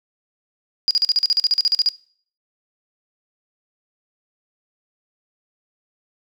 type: tone bursts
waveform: sine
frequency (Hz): 4864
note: D#8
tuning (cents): -40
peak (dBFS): -13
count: 15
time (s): 0.88-1.888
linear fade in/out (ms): 0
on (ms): 28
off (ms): 42
effects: noise-tail reverb RT60 0.5 s tail -20 dB re dry